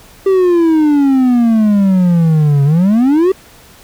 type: exponential two-way sweep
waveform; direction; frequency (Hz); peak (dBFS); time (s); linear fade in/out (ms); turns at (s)
triangle; down then up; 392 to 138.1 to 392; -5; 0.26-3.32; 5; 2.64
effects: pink hiss -41 dBFS RMS until 3.83 s